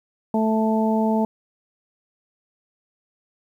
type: harmonic tone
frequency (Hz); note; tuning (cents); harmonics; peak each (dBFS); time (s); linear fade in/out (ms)
219.9; A3; -1; 1 / 2 / 3 / 4; -19 / -26 / -26 / -26; 0.34-1.25; 2
effects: 9-bit